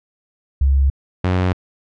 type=tone pair in turn; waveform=sine / sawtooth; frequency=68.3 / 91.51 Hz; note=C#2 / F#2; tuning=-25 / -19 cents; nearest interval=perfect fourth; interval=506 cents; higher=second; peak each=-11 dBFS; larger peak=neither; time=0.61-0.9 / 1.24-1.53 s; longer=neither; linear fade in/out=5 ms; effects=low-pass 3000 Hz 12 dB/octave